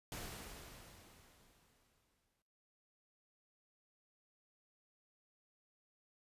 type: noise with exponential decay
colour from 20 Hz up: pink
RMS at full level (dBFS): -45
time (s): 0.12-2.42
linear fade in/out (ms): 1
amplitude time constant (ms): 500
effects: noise-tail reverb RT60 0.8 s tail -18 dB re dry + resampled to 32000 Hz